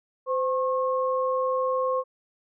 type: tone pair together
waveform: sine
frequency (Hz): 515.1 / 1083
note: C5 / C#6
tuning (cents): -27 / -41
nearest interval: octave + minor second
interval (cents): 1286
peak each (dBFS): -24 / -27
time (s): 0.26-2.04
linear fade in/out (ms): 50
effects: none